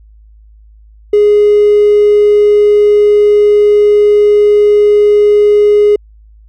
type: tone with hard clipping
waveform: triangle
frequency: 415.3 Hz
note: G#4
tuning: in tune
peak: -4 dBFS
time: 1.13-5.96 s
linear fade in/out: 5 ms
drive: 3 dB
effects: added 53 Hz sine -37 dBFS peak until 6.48 s